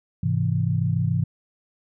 sine chord, Ab augmented, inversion none, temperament equal, 103.83 / 130.81 / 164.81 Hz, Ab2 / C3 / E3, 0 / 0 / 0 cents, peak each -24 dBFS, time 0.23-1.24 s, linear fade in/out 5 ms, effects none

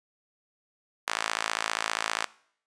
sawtooth tone with high-pass filter, 55 Hz, A1, in tune, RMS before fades -31 dBFS, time 1.07-2.25 s, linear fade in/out 5 ms, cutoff 1200 Hz, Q 1.1, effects noise-tail reverb RT60 0.6 s tail -21 dB re dry + resampled to 22050 Hz

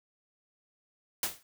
white noise with exponential decay, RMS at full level -27 dBFS, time 1.23-1.43 s, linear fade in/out 2 ms, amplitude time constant 42 ms, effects none

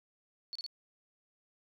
sine tone bursts, 4435 Hz, C#8, in tune, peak -38 dBFS, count 3, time 0.53-0.664 s, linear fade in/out 0 ms, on 24 ms, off 31 ms, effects none

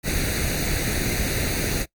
pink noise with comb filter, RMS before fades -24 dBFS, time 0.03-1.86 s, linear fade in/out 50 ms, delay 0.47 ms, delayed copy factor +0.7, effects noise-tail reverb RT60 0.1 s tail -21 dB re dry + Opus 48 kbps

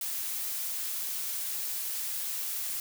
blue noise, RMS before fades -34 dBFS, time 0.01-2.8 s, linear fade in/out 2 ms, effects none

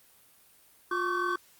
triangle tone cluster, 354.1 / 1103 / 1148 / 1532 Hz, F4 / C#6 / D6 / G6, +24 / -9 / -40 / -40 cents, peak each -31 dBFS, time 0.91-1.36 s, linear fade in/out 5 ms, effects white hiss -60 dBFS RMS until 1.59 s + Opus 32 kbps

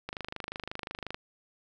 click train, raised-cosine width 0.3 ms, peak -20 dBFS, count 28, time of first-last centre 0.09-1.145 s, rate 25.6 Hz, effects none

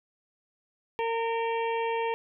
harmonic tone with a mistuned harmonic, 457.9 Hz, A#4, 31 cents flat, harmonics 1 / 2 / 4 / 5 / 6 / 7, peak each -29 / -30 / -41 / -39 / -42 / -46 dBFS, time 0.99-2.14 s, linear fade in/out 0 ms, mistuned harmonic 5, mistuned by +25 cents, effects none

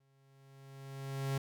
45% pulse tone with exponential growth, 136.1 Hz, C#3, 31 cents flat, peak -31 dBFS, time 0-1.38 s, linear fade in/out 5 ms, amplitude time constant 300 ms, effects none

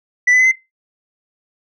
sine tone with pitch steps, 1976 / 2005 / 2034 / 2063 Hz, B6 / B6 / C7 / C7, 0 / +26 / -50 / -25 cents, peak -6 dBFS, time 0.27-0.518 s, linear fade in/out 10 ms, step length 62 ms, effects noise-tail reverb RT60 0.2 s tail -19 dB re dry + tanh soft clip ceiling -8 dBFS

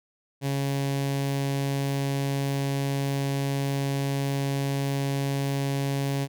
sawtooth tone with notch filter, 138.59 Hz, C#3, in tune, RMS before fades -27 dBFS, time 0.41-6.28 s, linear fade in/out 50 ms, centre 1300 Hz, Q 1.8, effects none

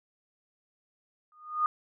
sine tone with exponential growth, 1228 Hz, D#6, 23 cents flat, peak -20 dBFS, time 1.32-1.66 s, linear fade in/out 1 ms, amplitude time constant 73 ms, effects none

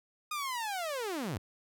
sawtooth linear sweep, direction down, 1244.5 to 77.8 Hz, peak -30 dBFS, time 0.31-1.38 s, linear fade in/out 5 ms, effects none

